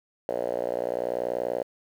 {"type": "tone with band-pass filter", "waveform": "5% pulse", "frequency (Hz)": 60.3, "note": "B1", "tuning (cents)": -41, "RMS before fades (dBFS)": -29, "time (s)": [0.29, 1.63], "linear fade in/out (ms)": 0, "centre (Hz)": 550, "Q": 4.2, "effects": ["9-bit"]}